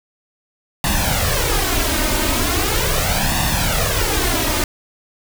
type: noise with flanger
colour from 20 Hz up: pink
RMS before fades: -18 dBFS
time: 0.84-4.64 s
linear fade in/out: 2 ms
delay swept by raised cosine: 1.1 to 3.3 ms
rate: 0.39 Hz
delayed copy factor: +0.7
effects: none